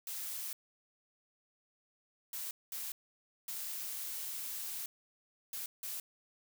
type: noise bursts at uneven times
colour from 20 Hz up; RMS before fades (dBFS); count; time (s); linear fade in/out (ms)
blue; -41; 6; 0.07-0.53 / 2.33-2.51 / 2.72-2.92 / 3.48-4.86 / 5.53-5.66 / 5.83-6; 2
effects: none